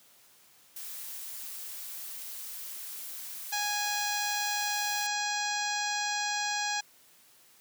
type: noise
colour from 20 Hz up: blue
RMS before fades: -41 dBFS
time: 0.76-5.07 s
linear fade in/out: 5 ms
type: harmonic tone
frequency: 828 Hz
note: G#5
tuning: 5 cents flat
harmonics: 1 / 2 / 3 / 4 / 5 / 6 / 7 / 8 / 9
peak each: -34 / -35 / -39 / -41 / -38 / -42 / -38 / -45 / -41 dBFS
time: 3.52-6.81 s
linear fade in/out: 10 ms
effects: white hiss -60 dBFS RMS until 7.6 s + high-pass 100 Hz 12 dB/octave